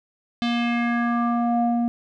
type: tone with low-pass filter sweep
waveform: square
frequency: 237 Hz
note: A#3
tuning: 29 cents sharp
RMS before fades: -22 dBFS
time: 0.42-1.88 s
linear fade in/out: 0 ms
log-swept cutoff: 3700 to 500 Hz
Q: 3.1
effects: none